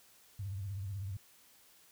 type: tone with vibrato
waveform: sine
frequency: 98 Hz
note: G2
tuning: in tune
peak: -37 dBFS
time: 0.39-1.17 s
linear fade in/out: 5 ms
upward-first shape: triangle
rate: 16 Hz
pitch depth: 140 cents each way
effects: white hiss -63 dBFS RMS until 1.91 s